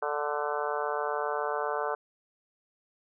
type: harmonic tone with a mistuned harmonic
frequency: 147.3 Hz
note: D3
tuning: 6 cents sharp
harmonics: 3 / 4 / 5 / 6 / 7 / 8 / 9 / 10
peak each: -34 / -35 / -36 / -37 / -37 / -38 / -39 / -39 dBFS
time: 0.02-1.95 s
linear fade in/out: 5 ms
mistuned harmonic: 10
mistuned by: +36 cents
effects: none